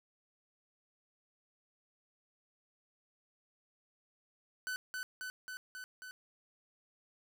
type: tone with echo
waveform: 45% pulse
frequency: 1506 Hz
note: F#6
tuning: 30 cents sharp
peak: -36 dBFS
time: 4.67-4.76 s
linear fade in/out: 0 ms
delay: 270 ms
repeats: 5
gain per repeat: -2 dB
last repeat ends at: 6.11 s
effects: none